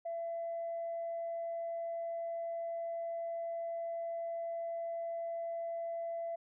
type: tone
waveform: sine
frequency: 672 Hz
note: E5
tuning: 33 cents sharp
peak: -35 dBFS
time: 0.05-6.36 s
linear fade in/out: 10 ms
effects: tanh soft clip ceiling -32 dBFS